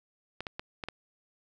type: clicks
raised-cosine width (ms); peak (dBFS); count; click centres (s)
0.3; -20; 5; 0.406 / 0.468 / 0.595 / 0.838 / 0.886
effects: none